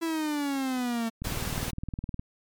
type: exponential sweep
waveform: 45% pulse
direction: down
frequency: 334 to 224.4 Hz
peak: -27 dBFS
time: 0.01-1.1 s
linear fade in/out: 20 ms
type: click train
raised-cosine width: 5 ms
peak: -21 dBFS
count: 20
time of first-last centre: 1.22-2.194 s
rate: 19.5 Hz
type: noise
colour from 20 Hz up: pink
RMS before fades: -34 dBFS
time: 1.24-1.71 s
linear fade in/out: 10 ms
effects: MP3 96 kbps